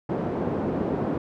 pink band-pass noise, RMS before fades -27 dBFS, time 0.09-1.18 s, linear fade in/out 5 ms, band 180 to 550 Hz, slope 12 dB/octave, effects none

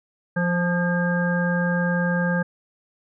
harmonic tone with a mistuned harmonic, 174.8 Hz, F3, 2 cents sharp, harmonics 1 / 3 / 5 / 7 / 9, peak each -21 / -27 / -33 / -36 / -26 dBFS, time 0.36-2.43 s, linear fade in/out 10 ms, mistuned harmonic 9, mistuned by +37 cents, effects none

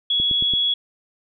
sine tone, 3358 Hz, G#7, 18 cents sharp, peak -17 dBFS, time 0.1-0.74 s, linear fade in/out 5 ms
click train, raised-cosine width 3 ms, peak -19 dBFS, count 4, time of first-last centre 0.2-0.537 s, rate 8.91 Hz
effects none

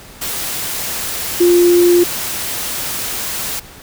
sine tone in noise, 350.3 Hz, F4, 5 cents sharp, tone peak -7 dBFS, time 1.4-2.04 s, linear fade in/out 10 ms, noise white, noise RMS -22 dBFS, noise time 0.21-3.6 s, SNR +12 dB, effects pink hiss -38 dBFS RMS until 3.82 s

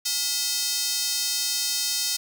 square tone with high-pass filter, 284.9 Hz, C#4, 48 cents sharp, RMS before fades -26 dBFS, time 0.05-2.17 s, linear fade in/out 10 ms, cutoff 4900 Hz, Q 1.8, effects none

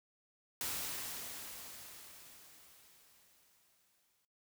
white noise with exponential decay, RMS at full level -38 dBFS, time 0.61-4.25 s, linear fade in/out 1 ms, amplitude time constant 790 ms, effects noise-tail reverb RT60 0.2 s tail -18 dB re dry

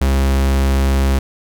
45% pulse tone, 67.5 Hz, C#2, 45 cents flat, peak -12 dBFS, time 0.01-1.19 s, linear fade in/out 5 ms, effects none

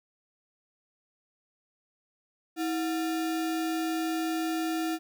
sine tone with sample-and-hold, 322.8 Hz, E4, 36 cents flat, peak -27 dBFS, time 2.56-4.99 s, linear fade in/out 50 ms, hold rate 1050 Hz, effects none

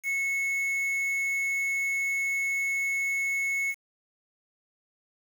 triangle tone with quantisation, 2194 Hz, C#7, 18 cents flat, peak -24 dBFS, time 0.03-3.75 s, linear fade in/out 50 ms, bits 7, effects none

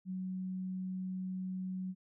sine tone, 186.1 Hz, F#3, 10 cents sharp, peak -36 dBFS, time 0.05-1.95 s, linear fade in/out 50 ms, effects none

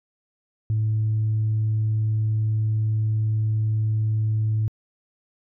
sine tone, 108.8 Hz, A2, 19 cents flat, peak -18 dBFS, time 0.7-4.68 s, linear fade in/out 0 ms, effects tanh soft clip ceiling -16 dBFS

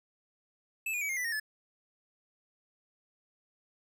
square tone with pitch steps, 2618 / 2443 / 2279 / 2126 / 1984.1 / 1851.2 / 1727.2 Hz, E7 / D#7 / C#7 / C7 / B6 / A#6 / A6, -13 / -32 / +47 / +27 / +7 / -13 / -33 cents, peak -32 dBFS, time 0.86-1.399 s, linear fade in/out 5 ms, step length 77 ms, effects none

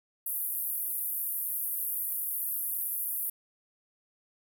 white band-pass noise, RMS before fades -33 dBFS, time 0.26-3.3 s, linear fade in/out 5 ms, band 11000 to 15000 Hz, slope 48 dB/octave, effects none

